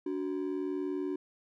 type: ring-modulated tone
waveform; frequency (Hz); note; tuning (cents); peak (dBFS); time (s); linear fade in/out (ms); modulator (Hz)
triangle; 329.6; E4; 0; -26; 0.06-1.16; 5; 40
effects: tanh soft clip ceiling -22 dBFS